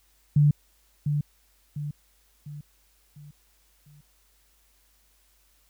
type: tone with echo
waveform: sine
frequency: 146.83 Hz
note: D3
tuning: in tune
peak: -15 dBFS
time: 0.36-0.51 s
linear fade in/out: 5 ms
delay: 700 ms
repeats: 5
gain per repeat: -7 dB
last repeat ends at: 4.01 s
effects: added 50 Hz sine -65 dBFS peak until 5.69 s + white hiss -65 dBFS RMS until 5.69 s